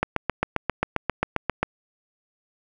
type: click train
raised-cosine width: 0.5 ms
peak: -6 dBFS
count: 13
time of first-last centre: 0.03-1.63 s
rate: 7.5 Hz
effects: none